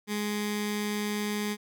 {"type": "tone with notch filter", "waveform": "15% pulse", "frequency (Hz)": 208.3, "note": "G#3", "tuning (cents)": 5, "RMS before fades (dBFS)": -31, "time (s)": [0.07, 1.57], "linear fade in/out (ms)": 50, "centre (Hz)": 640, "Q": 0.78, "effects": []}